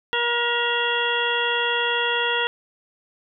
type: harmonic tone with a mistuned harmonic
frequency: 475.8 Hz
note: A#4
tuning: 35 cents sharp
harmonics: 1 / 2 / 3 / 4 / 6 / 7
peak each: -27 / -27 / -27 / -27 / -27 / -27 dBFS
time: 0.13-2.47 s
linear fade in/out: 0 ms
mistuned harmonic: 6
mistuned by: -49 cents
effects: none